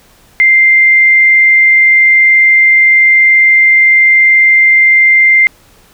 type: tone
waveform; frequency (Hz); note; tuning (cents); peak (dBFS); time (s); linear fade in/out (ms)
sine; 2093; C7; 0; -3; 0.4-5.47; 0
effects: pink hiss -45 dBFS RMS until 5.93 s